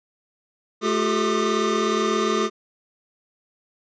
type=tone cluster; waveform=square; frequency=216.5 / 357.3 / 394.2 / 436.4 / 1210 Hz; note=A3 / F4 / G4 / A4 / D#6; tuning=-28 / +40 / +10 / -14 / -49 cents; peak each=-27 dBFS; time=0.81-2.5 s; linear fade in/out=50 ms; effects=resampled to 16000 Hz